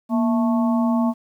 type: harmonic tone with a mistuned harmonic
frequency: 220 Hz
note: A3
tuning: in tune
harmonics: 1 / 3 / 4 / 5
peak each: -17 / -27 / -29 / -31 dBFS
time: 0.09-1.14 s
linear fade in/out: 50 ms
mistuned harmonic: 1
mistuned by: +120 cents
effects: 9-bit